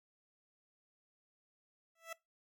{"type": "tone with exponential growth", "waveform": "15% pulse", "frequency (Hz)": 659.3, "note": "E5", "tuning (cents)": 0, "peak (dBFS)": -33, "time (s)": [1.95, 2.13], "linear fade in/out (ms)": 5, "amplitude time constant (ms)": 37, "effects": ["noise-tail reverb RT60 0.2 s tail -21 dB re dry", "MP3 96 kbps"]}